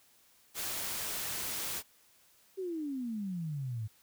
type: noise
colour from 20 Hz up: white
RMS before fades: -37 dBFS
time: 0.54-1.83 s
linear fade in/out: 50 ms
type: exponential sweep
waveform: sine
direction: down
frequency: 392 to 104.5 Hz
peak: -34 dBFS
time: 2.57-3.88 s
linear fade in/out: 20 ms
effects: white hiss -65 dBFS RMS until 4.02 s